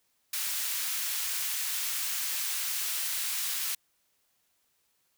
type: high-pass noise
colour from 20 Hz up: white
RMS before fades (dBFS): -32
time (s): 0.33-3.75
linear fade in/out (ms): 5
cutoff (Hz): 1500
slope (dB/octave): 12
effects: white hiss -73 dBFS RMS until 5.17 s